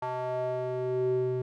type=tone with band-pass filter sweep; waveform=square; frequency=126.8 Hz; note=B2; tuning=46 cents sharp; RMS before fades=-30 dBFS; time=0.02-1.42 s; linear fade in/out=5 ms; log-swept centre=860 to 300 Hz; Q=3.8; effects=none